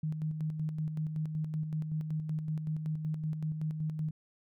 sine tone with tremolo, 155.56 Hz, D#3, in tune, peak -30 dBFS, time 0.03-4.11 s, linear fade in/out 5 ms, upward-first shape square, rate 5.3 Hz, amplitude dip 45%, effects none

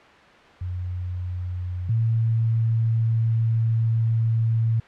sine tone pair in turn, 90 / 113.39 Hz, F#2 / A#2, -47 / -47 cents, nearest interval major third, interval 400 cents, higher second, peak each -26 / -18 dBFS, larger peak second, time 0.61-1.89 / 1.89-4.8 s, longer second, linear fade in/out 5 ms, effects white hiss -48 dBFS RMS until 4.87 s + low-pass 2000 Hz 12 dB/octave

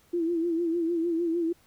sine tone with vibrato, 336.5 Hz, E4, 36 cents sharp, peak -24 dBFS, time 0.13-1.53 s, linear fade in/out 10 ms, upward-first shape sine, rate 6.6 Hz, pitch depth 68 cents each way, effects pink hiss -62 dBFS RMS until 1.66 s

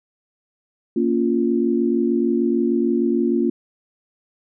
sine chord, Bb minor, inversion none, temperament just, 233.1 / 279.7 / 349.6 Hz, Bb3 / Db4 / F4, 0 / +16 / +2 cents, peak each -20 / -22 / -20 dBFS, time 0.96-3.5 s, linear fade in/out 5 ms, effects none

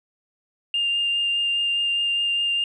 sine tone with vibrato, 2804 Hz, F7, 6 cents sharp, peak -19 dBFS, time 0.74-2.64 s, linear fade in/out 2 ms, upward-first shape triangle, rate 4.9 Hz, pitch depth 11 cents each way, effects tanh soft clip ceiling -15 dBFS

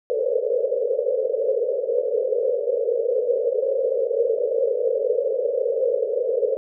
white band-pass noise, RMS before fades -22 dBFS, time 0.1-6.57 s, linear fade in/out 0 ms, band 440 to 550 Hz, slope 96 dB/octave, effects none

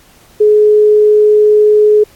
sine tone, 422.7 Hz, G#4, 31 cents sharp, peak -4 dBFS, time 0.4-2.04 s, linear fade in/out 10 ms, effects pink hiss -45 dBFS RMS until 2.15 s + AAC 64 kbps

